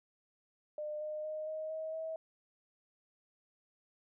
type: tone with pitch steps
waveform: sine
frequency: 603 / 610.7 / 618.5 / 626.4 / 634.4 / 642.6 Hz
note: D5 / D#5 / D#5 / D#5 / D#5 / E5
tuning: +46 / -32 / -10 / +11 / +33 / -44 cents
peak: -37 dBFS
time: 0.78-2.16 s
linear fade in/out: 2 ms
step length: 230 ms
effects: none